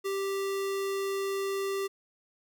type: tone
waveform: square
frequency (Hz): 392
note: G4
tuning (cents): 0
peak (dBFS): -30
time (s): 0.04-1.88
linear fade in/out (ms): 20
effects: none